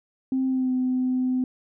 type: tone with pitch glide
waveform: sine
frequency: 262.3 to 255.1 Hz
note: C4 to C4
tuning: +4 to -44 cents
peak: -20 dBFS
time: 0.32-1.44 s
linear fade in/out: 2 ms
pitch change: -48 cents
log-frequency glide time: 0.47-0.72 s
effects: tanh soft clip ceiling -16 dBFS